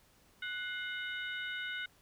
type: harmonic tone with a mistuned harmonic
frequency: 740 Hz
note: F#5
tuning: in tune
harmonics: 2 / 3 / 4 / 5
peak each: -39 / -43 / -45 / -47 dBFS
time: 0.42-1.86 s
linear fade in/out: 5 ms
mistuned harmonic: 3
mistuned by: -80 cents
effects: pink hiss -66 dBFS RMS until 2.01 s